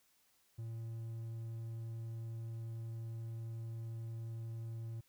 triangle tone, 113.9 Hz, A#2, 40 cents flat, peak -39 dBFS, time 0.58-5.01 s, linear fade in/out 10 ms, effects white hiss -73 dBFS RMS until 5.08 s

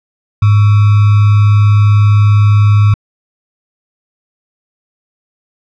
sine tone with sample-and-hold, 103.83 Hz, G#2, in tune, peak -4 dBFS, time 0.42-2.94 s, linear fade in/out 5 ms, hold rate 1225 Hz, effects low-pass 3000 Hz 12 dB/octave

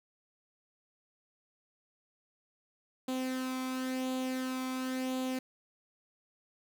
sawtooth tone with flanger, 258.3 Hz, C4, 22 cents flat, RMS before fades -35 dBFS, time 3.08-5.39 s, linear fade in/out 5 ms, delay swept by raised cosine 0.27 to 0.88 ms, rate 0.95 Hz, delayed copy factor +0.5, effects none

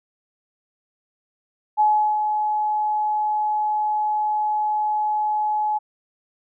sine tone with ADSR envelope, 849 Hz, G#5, 38 cents sharp, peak -13 dBFS, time 1.77-5.79 s, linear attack 31 ms, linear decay 370 ms, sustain -6 dB, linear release 20 ms, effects none

